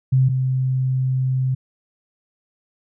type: tone pair in turn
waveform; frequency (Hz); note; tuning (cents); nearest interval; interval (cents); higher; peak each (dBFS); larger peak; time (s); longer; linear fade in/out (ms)
sine; 130.81 / 130.12; C3 / C3; 0 / -9; unison; 9; first; -12 / -17; first; 0.12-0.29 / 0.29-1.55; second; 10
effects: none